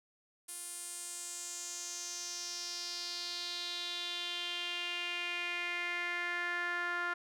sawtooth tone with band-pass filter sweep, 350 Hz, F4, 4 cents sharp, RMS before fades -39 dBFS, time 0.48-7.14 s, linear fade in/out 10 ms, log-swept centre 9800 to 1500 Hz, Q 4, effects none

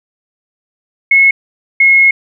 sine tone pair in turn, 2182 / 2167 Hz, C#7 / C#7, -28 / -40 cents, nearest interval unison, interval 12 cents, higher first, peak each -4 dBFS, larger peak neither, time 1.11-1.31 / 1.8-2.11 s, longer second, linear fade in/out 5 ms, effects none

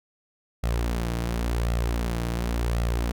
sawtooth tone with flanger, 58.27 Hz, A#1, in tune, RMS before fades -26 dBFS, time 0.63-3.12 s, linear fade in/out 10 ms, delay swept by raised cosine 1.5 to 6.4 ms, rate 0.92 Hz, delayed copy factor +0.5, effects none

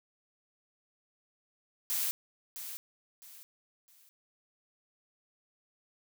blue noise with echo, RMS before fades -32 dBFS, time 1.9-2.11 s, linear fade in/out 0 ms, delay 660 ms, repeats 3, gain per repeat -10 dB, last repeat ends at 4.09 s, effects none

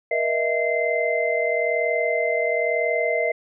sine tone cluster, 475 / 621 / 662 / 2074 Hz, A#4 / D#5 / E5 / C7, +33 / -3 / +7 / -16 cents, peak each -25 dBFS, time 0.11-3.32 s, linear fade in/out 5 ms, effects none

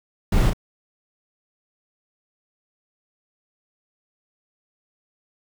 brown noise with echo, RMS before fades -18 dBFS, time 0.32-0.5 s, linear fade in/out 5 ms, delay 34 ms, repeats 1, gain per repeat -5 dB, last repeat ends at 0.534 s, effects none

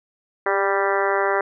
harmonic tone with a mistuned harmonic, 196.5 Hz, G3, 4 cents sharp, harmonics 2 / 3 / 4 / 5 / 6 / 7 / 8 / 9 / 10, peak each -23 / -25 / -26 / -27 / -28 / -28 / -29 / -30 / -30 dBFS, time 0.46-1.41 s, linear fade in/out 2 ms, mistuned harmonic 2, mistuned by +19 cents, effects none

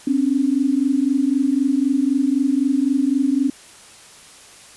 sine tone pair together, 261.6 / 285.5 Hz, C4 / D4, 0 / -49 cents, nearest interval major second, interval 151 cents, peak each -18 dBFS, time 0.07-3.5 s, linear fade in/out 5 ms, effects white hiss -44 dBFS RMS until 4.76 s + resampled to 24000 Hz

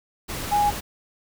sine tone in noise, 826 Hz, G#5, 10 cents flat, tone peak -17 dBFS, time 0.51-0.71 s, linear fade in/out 20 ms, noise pink, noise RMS -31 dBFS, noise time 0.28-0.81 s, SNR +11 dB, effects none

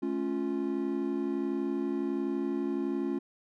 triangle chord, A augmented, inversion none, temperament equal with one note detuned, 215.8 / 277.2 / 349.2 Hz, A3 / C#4 / E#4, -33 / 0 / 0 cents, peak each -34 / -30 / -31 dBFS, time 0.02-3.19 s, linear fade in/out 10 ms, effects none

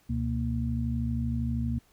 sine tone cluster, 71.6 / 124.3 / 233.2 Hz, D2 / B2 / A#3, -43 / +12 / +1 cents, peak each -31 dBFS, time 0.09-1.79 s, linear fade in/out 10 ms, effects pink hiss -64 dBFS RMS until 1.92 s

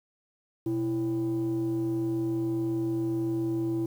sine tone pair together, 124.4 / 331.6 Hz, B2 / E4, +13 / +10 cents, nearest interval octave + perfect fourth, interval 1697 cents, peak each -31 / -25 dBFS, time 0.66-3.86 s, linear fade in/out 5 ms, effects tanh soft clip ceiling -23 dBFS + 9-bit

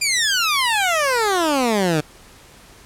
15% pulse exponential sweep, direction down, 2445 to 146.83 Hz, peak -10 dBFS, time 0.01-2.01 s, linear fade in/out 10 ms, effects pink hiss -46 dBFS RMS until 2.85 s + low-pass 12000 Hz 12 dB/octave

